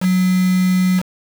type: tone with quantisation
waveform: sine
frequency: 184 Hz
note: F#3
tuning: 9 cents flat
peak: -12 dBFS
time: 0-1.03 s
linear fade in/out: 50 ms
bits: 4
effects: none